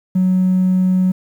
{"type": "tone", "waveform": "triangle", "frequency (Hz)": 185, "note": "F#3", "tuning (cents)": 0, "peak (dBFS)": -8, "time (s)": [0.15, 1.12], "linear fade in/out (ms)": 10, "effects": ["tanh soft clip ceiling -8 dBFS", "8-bit"]}